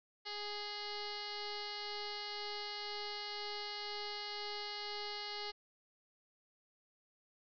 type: tone with frequency modulation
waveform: sine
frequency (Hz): 2489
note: D#7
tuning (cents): 0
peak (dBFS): -40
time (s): 0.25-5.52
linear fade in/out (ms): 20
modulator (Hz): 415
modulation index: 5.7
effects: none